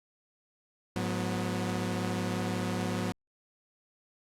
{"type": "tone cluster", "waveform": "sawtooth", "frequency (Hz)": [106.2, 181.6, 246.9], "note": ["G#2", "F#3", "B3"], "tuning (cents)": [39, -32, 0], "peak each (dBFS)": [-31, -29, -32], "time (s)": [0.96, 3.12], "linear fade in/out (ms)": 0, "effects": ["low-pass 11000 Hz 12 dB/octave", "Opus 48 kbps"]}